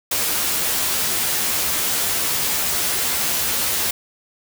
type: noise with comb filter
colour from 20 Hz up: white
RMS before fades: -21 dBFS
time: 0.11-3.91 s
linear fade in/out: 5 ms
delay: 13 ms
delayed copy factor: +0.6
effects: none